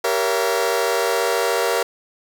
sawtooth chord, G diminished seventh, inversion none, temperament just, 392 / 470.4 / 564.5 / 677.4 Hz, G4 / Bb4 / Db5 / Fb5, 0 / +16 / +31 / +47 cents, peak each -21 / -17 / -21 / -21 dBFS, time 0.04-1.83 s, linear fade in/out 5 ms, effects none

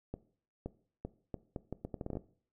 accelerating click train, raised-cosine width 2 ms, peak -25 dBFS, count 14, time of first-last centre 0.14-2.171 s, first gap 520 ms, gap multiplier 0.75, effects noise-tail reverb RT60 0.5 s tail -18 dB re dry

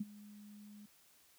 sine tone with ADSR envelope, 207.7 Hz, G#3, in tune, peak -33 dBFS, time 0-0.86 s, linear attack 8 ms, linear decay 30 ms, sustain -19 dB, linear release 6 ms, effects white hiss -67 dBFS RMS until 1.38 s

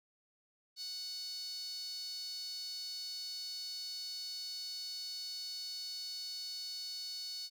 sawtooth tone with high-pass filter, 740 Hz, F#5, in tune, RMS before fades -43 dBFS, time 0.76-7.5 s, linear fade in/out 50 ms, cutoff 4500 Hz, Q 9.2, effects none

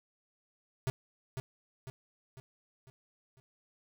square tone with echo, 130.81 Hz, C3, in tune, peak -30 dBFS, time 0.87-0.9 s, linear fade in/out 0 ms, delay 500 ms, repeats 5, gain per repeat -6 dB, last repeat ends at 3.4 s, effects none

